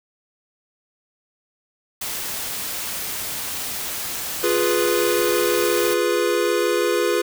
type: noise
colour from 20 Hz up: white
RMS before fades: -28 dBFS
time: 2.01-5.94 s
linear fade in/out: 5 ms
type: chord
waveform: square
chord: F diminished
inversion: none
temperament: equal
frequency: 349.2 / 415.3 / 493.9 Hz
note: F4 / Ab4 / Cb5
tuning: 0 / 0 / 0 cents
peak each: -23 dBFS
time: 4.43-7.22 s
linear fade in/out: 10 ms
effects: none